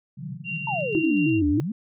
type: band-pass noise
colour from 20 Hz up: pink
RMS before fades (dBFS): -35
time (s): 0.17-1.03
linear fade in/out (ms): 10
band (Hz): 130 to 190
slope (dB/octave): 96
type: tone with tremolo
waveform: sine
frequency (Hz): 2763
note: F7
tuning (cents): -19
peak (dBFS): -28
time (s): 0.44-1.41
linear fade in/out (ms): 50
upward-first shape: square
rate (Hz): 4.1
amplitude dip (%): 25
type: exponential two-way sweep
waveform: sine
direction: down then up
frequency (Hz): 932.3 to 73.42 to 238.3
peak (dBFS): -25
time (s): 0.67-1.72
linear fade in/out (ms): 5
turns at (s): 1.49
type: tone with vibrato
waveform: sine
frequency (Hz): 308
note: D#4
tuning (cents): -17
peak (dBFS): -19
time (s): 0.95-1.6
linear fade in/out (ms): 0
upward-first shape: square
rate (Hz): 3.2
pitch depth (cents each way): 79
effects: none